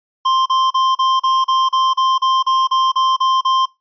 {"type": "tone bursts", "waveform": "square", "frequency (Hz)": 1050, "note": "C6", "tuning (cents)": 6, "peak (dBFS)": -13, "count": 14, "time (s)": [0.25, 3.658], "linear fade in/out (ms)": 10, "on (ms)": 210, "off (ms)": 36, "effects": ["noise-tail reverb RT60 0.2 s tail -21 dB re dry", "resampled to 11025 Hz"]}